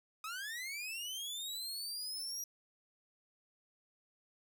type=linear sweep; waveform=sawtooth; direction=up; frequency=1242 to 5770 Hz; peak=-37 dBFS; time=0.24-2.44 s; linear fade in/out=2 ms; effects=none